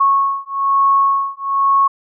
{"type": "beating tone pair", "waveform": "sine", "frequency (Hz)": [1100, 1101.1], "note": ["C#6", "C#6"], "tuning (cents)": [-14, -12], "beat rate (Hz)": 1.1, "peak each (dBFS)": -15, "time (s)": [0, 1.88], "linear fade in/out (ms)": 10, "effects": []}